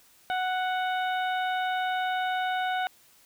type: harmonic tone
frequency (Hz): 740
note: F#5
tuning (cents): 0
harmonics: 1 / 2 / 3 / 4 / 5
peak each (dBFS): -27 / -32 / -40 / -41 / -41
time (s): 0.3-2.87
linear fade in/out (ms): 0
effects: white hiss -59 dBFS RMS until 3.25 s